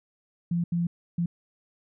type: tone bursts at uneven times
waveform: sine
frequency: 171.6 Hz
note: F3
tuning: 30 cents flat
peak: -23 dBFS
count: 3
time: 0.51-0.64 / 0.72-0.87 / 1.18-1.26 s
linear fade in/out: 5 ms
effects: none